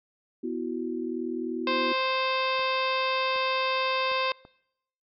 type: chord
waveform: sine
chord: B suspended fourth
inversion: none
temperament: equal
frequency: 246.9 / 329.6 / 370 Hz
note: B3 / E4 / F#4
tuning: 0 / 0 / 0 cents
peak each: -33 dBFS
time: 0.43-1.93 s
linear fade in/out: 10 ms
type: harmonic tone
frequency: 523.3 Hz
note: C5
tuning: in tune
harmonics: 1 / 2 / 3 / 4 / 5 / 6 / 7 / 8 / 9 / 10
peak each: -30 / -28 / -37 / -36 / -32 / -41 / -35 / -45 / -39 / -47 dBFS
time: 1.67-4.32 s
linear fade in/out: 2 ms
type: clicks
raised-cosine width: 1 ms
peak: -33 dBFS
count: 4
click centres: 2.594 / 3.361 / 4.116 / 4.451 s
effects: noise-tail reverb RT60 0.8 s tail -25 dB re dry